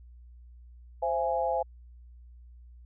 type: chord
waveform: sine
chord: C augmented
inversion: none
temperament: equal with one note detuned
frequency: 523.3 / 671.9 / 830.6 Hz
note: C5 / E5 / G#5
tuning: 0 / +33 / 0 cents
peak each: -30 dBFS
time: 1.02-1.63 s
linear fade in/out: 10 ms
effects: added 60 Hz sine -48 dBFS peak until 2.85 s